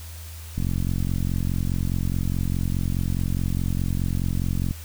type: click train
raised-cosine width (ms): 5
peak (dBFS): -13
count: 186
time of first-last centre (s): 0.58-4.709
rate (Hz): 44.8
effects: added 81 Hz sine -36 dBFS peak until 4.84 s + white hiss -44 dBFS RMS until 4.84 s